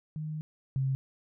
sine tone pair in turn, 154.5 / 133.8 Hz, D#3 / C3, -12 / +39 cents, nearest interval major second, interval 249 cents, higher first, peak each -33 / -26 dBFS, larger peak second, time 0.16-0.41 / 0.76-0.95 s, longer first, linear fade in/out 0 ms, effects none

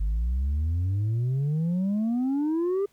sine exponential sweep, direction up, 48.95 to 407.3 Hz, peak -20 dBFS, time 0-2.86 s, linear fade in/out 10 ms, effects tanh soft clip ceiling -22 dBFS + pink hiss -64 dBFS RMS until 2.92 s

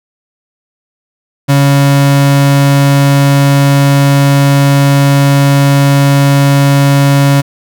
35% pulse tone, 140 Hz, C#3, 18 cents sharp, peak -3 dBFS, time 1.48-7.42 s, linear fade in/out 20 ms, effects none

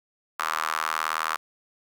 sawtooth tone with high-pass filter, 79.1 Hz, D#2, 29 cents sharp, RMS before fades -28 dBFS, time 0.39-1.37 s, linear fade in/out 10 ms, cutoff 1200 Hz, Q 4.1, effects none

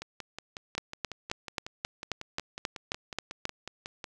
two click trains, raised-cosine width 0.2 ms, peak -13 / -21 dBFS, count 11 / 23, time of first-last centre 0.78-3.454 / 0.02-4.042 s, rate 3.74 / 5.47 Hz, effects none

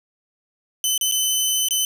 15% pulse tone with dropouts, 3036 Hz, F#7, 44 cents sharp, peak -11 dBFS, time 0.84-1.85 s, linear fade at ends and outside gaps 1 ms, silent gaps 0.978-1.011 / 1.114-1.121 / 1.686-1.708 s, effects 8-bit

